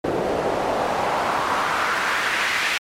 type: noise with band-pass filter sweep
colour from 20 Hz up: pink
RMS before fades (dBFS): -22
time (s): 0.04-2.78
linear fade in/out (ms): 5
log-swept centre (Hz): 440 to 2200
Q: 1.7
effects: MP3 64 kbps